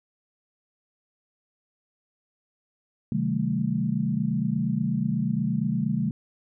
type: chord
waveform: sine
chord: A half-diminished seventh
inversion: first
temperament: equal with one note detuned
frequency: 130.81 / 155.56 / 191.63 / 220 Hz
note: C3 / Eb3 / G3 / A3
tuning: 0 / 0 / -39 / 0 cents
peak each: -30 / -29 / -28 / -27 dBFS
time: 3.12-6.11 s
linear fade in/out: 2 ms
effects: none